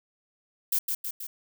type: noise with echo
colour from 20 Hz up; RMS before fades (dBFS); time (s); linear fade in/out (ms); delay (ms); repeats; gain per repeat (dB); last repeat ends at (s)
violet; -25; 0.72-0.79; 5; 160; 3; -4; 1.27
effects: none